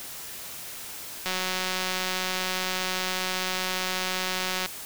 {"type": "click train", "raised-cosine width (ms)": 0.2, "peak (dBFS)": -11, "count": 630, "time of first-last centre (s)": [1.26, 4.66], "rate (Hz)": 185, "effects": ["white hiss -39 dBFS RMS until 4.85 s"]}